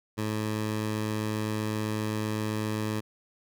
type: tone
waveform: 15% pulse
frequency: 107.7 Hz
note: A2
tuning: 37 cents flat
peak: -22 dBFS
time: 0.17-3.01 s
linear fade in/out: 20 ms
effects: none